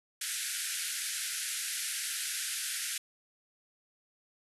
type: band-pass noise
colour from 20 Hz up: white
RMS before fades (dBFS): -36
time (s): 0.21-2.98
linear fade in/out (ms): 5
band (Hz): 1400 to 12000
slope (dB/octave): 96
effects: none